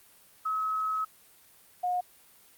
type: tone pair in turn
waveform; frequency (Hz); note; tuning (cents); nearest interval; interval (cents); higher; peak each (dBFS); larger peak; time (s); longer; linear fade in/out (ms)
sine; 1283 / 720.1; E6 / F#5; -47 / -47; minor seventh; 1000; first; -27 / -26; second; 0.45-1.05 / 1.83-2.01; first; 10
effects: white hiss -58 dBFS RMS until 2.57 s + Opus 32 kbps